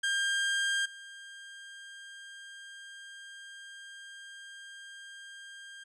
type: tone with level steps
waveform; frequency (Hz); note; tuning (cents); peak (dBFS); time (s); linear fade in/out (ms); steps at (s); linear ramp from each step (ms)
30% pulse; 1600; G6; +35; -25 / -43; 0.03-5.84; 10; 0.85; 10
effects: resampled to 24000 Hz